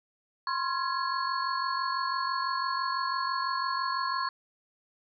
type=tone cluster; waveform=sine; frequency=1023 / 1069 / 1374 / 1674 / 4381 Hz; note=C6 / C6 / F6 / G#6 / C#8; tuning=-39 / +37 / -29 / +13 / -21 cents; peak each=-35 / -30 / -39 / -37 / -37 dBFS; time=0.47-4.29 s; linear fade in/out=2 ms; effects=none